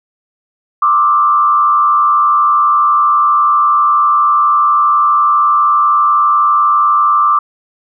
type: tone with frequency modulation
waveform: sine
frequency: 1178 Hz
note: D6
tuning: 5 cents sharp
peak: -7 dBFS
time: 0.82-7.39 s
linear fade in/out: 5 ms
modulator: 99.9 Hz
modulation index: 0.81
effects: none